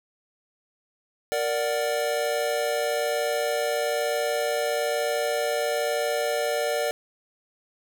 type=chord; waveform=square; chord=Bb augmented; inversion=none; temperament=equal; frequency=466.2 / 587.3 / 740 Hz; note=Bb4 / D5 / F#5; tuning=0 / 0 / 0 cents; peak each=-29 / -27 / -32 dBFS; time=1.32-6.91 s; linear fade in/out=0 ms; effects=none